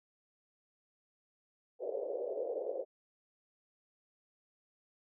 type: band-pass noise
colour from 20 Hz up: pink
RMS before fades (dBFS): -38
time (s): 1.79-2.85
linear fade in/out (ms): 50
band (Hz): 430 to 580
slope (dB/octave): 48
effects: none